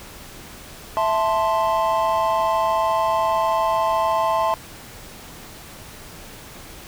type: chord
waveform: triangle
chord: A minor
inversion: second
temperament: equal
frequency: 659.3 / 880 / 1046.5 Hz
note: E5 / A5 / C6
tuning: 0 / 0 / 0 cents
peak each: -20 dBFS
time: 0.97-4.54 s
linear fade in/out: 0 ms
effects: pink hiss -40 dBFS RMS until 6.87 s